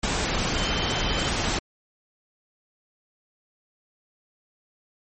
sine tone in noise, 3087 Hz, G7, 27 cents flat, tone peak -31 dBFS, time 0.56-1.29 s, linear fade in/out 5 ms, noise pink, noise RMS -25 dBFS, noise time 0.03-1.59 s, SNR -9 dB, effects MP3 32 kbps

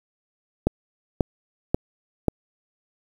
click train, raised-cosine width 2 ms, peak -5 dBFS, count 4, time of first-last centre 0.67-2.283 s, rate 1.86 Hz, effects 7-bit

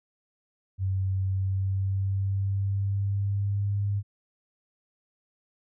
sine tone with pitch glide, 95.4 to 101.01 Hz, G2 to G#2, -47 to -48 cents, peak -24 dBFS, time 0.78-4.03 s, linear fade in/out 50 ms, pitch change +99 cents, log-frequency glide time 1.27-3.74 s, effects none

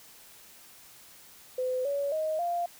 sine tone with pitch steps, 509 / 564.8 / 626.7 / 695.3 Hz, C5 / C#5 / D#5 / F5, -48 / +32 / +12 / -8 cents, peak -27 dBFS, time 1.58-2.66 s, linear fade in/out 5 ms, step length 270 ms, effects white hiss -53 dBFS RMS until 2.79 s

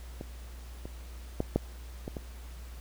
clicks, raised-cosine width 2 ms, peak -24 / -27 / -15 / -11 / -22 / -23 dBFS, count 6, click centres 0.211 / 0.855 / 1.404 / 1.56 / 2.079 / 2.168 s, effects added 60 Hz sine -42 dBFS peak until 2.8 s + pink hiss -54 dBFS RMS until 2.8 s

